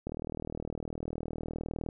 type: click train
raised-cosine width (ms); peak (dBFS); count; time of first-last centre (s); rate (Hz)
2; -23; 73; 0.07-1.888; 39.6
effects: none